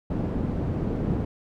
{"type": "low-pass noise", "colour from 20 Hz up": "white", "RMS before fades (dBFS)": -27, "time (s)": [0.1, 1.25], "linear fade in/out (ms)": 5, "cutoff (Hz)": 250, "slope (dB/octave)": 12, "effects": []}